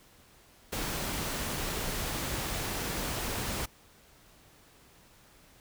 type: noise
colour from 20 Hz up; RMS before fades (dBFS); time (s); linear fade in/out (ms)
pink; -34; 0.72-3.66; 10
effects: pink hiss -59 dBFS RMS until 5.6 s